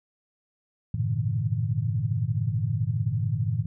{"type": "tone cluster", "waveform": "sine", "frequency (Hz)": [95.8, 111.2, 122.9, 141.7, 158.6], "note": ["G2", "A2", "B2", "C#3", "D#3"], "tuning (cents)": [-39, 19, -8, 38, 33], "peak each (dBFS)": [-32, -26, -32, -32, -32], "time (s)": [0.94, 3.66], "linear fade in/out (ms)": 5, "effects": []}